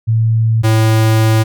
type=tone pair in turn; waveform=sine / square; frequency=112.4 / 110.66 Hz; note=A2 / A2; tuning=+37 / +10 cents; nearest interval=unison; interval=27 cents; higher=first; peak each=-9 dBFS; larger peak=neither; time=0.07-0.63 / 0.63-1.44 s; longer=second; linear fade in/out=20 ms; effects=none